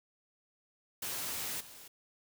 white noise with level steps, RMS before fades -38 / -52 dBFS, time 1.02-1.88 s, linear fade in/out 5 ms, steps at 1.6 s, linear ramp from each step 10 ms, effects none

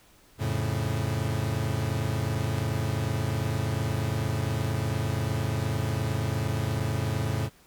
40% pulse chord, F augmented, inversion none, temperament equal, 87.31 / 110 / 138.59 Hz, F2 / A2 / C#3, 0 / 0 / 0 cents, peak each -32 / -28 / -30 dBFS, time 0.38-7.5 s, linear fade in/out 50 ms, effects pink hiss -58 dBFS RMS until 7.66 s

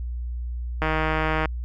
click train, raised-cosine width 0.5 ms, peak -9 dBFS, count 101, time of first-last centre 0.82-1.457 s, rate 157 Hz, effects added 60 Hz sine -27 dBFS peak until 1.64 s

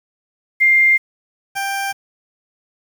sine / 20% pulse tone pair in turn, 2106 / 788.9 Hz, C7 / G5, +11 / +11 cents, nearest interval octave + perfect fourth, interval 1700 cents, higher first, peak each -9 / -15 dBFS, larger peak first, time 0.6-0.98 / 1.55-1.93 s, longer neither, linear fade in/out 20 ms, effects 7-bit

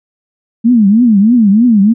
sine tone with vibrato, 220 Hz, A3, in tune, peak -4 dBFS, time 0.64-1.94 s, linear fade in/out 20 ms, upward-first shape triangle, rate 3.2 Hz, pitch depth 250 cents each way, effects none

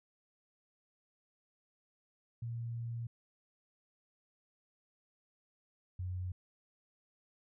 sine tone pair in turn, 117 / 91.09 Hz, A#2 / F#2, +7 / -27 cents, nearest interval major third, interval 434 cents, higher first, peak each -37 / -36 dBFS, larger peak second, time 2.42-3.07 / 5.99-6.32 s, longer first, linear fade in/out 5 ms, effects none

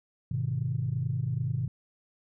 sine chord, G# minor, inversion none, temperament equal with one note detuned, 103.83 / 126.43 / 155.56 Hz, G#2 / B2 / D#3, 0 / +41 / 0 cents, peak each -33 / -29 / -33 dBFS, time 0.31-1.68 s, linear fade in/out 5 ms, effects tanh soft clip ceiling -18 dBFS

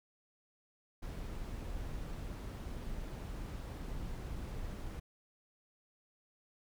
brown noise, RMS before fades -42 dBFS, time 1.02-5 s, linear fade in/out 10 ms, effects none

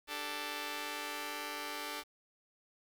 5% pulse chord, D suspended fourth, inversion none, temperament just, 293.7 / 391.6 / 440.5 Hz, D4 / G4 / A4, 0 / -2 / +2 cents, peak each -32 / -35 / -32 dBFS, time 0.07-2.04 s, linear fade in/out 50 ms, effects 10-bit

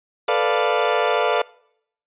30% pulse chord, B half-diminished seventh, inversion third, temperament equal, 440 / 493.9 / 587.3 / 698.5 Hz, A4 / B4 / D5 / F5, 0 / 0 / 0 / 0 cents, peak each -20 dBFS, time 0.28-1.42 s, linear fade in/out 5 ms, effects noise-tail reverb RT60 0.7 s tail -23 dB re dry + resampled to 8000 Hz

